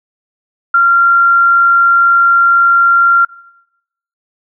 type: tone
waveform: sine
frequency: 1381 Hz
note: F6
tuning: 20 cents flat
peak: -5 dBFS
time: 0.74-3.25 s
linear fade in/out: 5 ms
effects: noise-tail reverb RT60 0.9 s tail -23 dB re dry